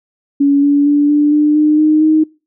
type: tone with pitch steps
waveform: sine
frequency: 282.1 / 286.2 / 290.4 / 294.6 / 298.9 / 303.2 / 307.6 / 312.1 Hz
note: C#4 / D4 / D4 / D4 / D4 / D#4 / D#4 / D#4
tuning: +30 / -45 / -19 / +6 / +31 / -45 / -20 / +5 cents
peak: -7 dBFS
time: 0.4-2.24 s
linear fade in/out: 10 ms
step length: 230 ms
effects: noise-tail reverb RT60 0.3 s tail -24 dB re dry